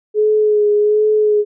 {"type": "tone with vibrato", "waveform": "sine", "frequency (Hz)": 422.1, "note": "G#4", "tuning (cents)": 28, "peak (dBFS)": -10, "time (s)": [0.14, 1.45], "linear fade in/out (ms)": 50, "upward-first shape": "sine", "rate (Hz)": 1.3, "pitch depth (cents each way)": 26, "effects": []}